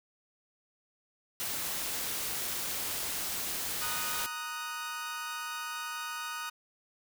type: noise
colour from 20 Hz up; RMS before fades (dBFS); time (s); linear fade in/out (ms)
white; -35; 1.4-4.26; 0
type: chord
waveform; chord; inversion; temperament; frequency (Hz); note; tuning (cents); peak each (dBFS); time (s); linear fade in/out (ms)
sawtooth; D# minor; second; equal; 932.3 / 1244.5 / 1480; A#5 / D#6 / F#6; 0 / 0 / 0; -40 / -35 / -37; 3.81-6.5; 10
effects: none